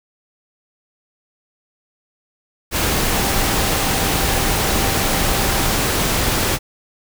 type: tone in noise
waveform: sine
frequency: 784 Hz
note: G5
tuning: in tune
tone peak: -29 dBFS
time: 3.09-5.78 s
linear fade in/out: 50 ms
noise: pink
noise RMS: -18 dBFS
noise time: 2.71-6.59 s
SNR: -14 dB
effects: none